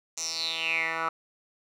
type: tone with band-pass filter sweep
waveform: 10% pulse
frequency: 163.3 Hz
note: E3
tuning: 16 cents flat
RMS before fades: -30 dBFS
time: 0.17-1.09 s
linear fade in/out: 5 ms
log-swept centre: 6600 to 1300 Hz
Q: 7.4
effects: none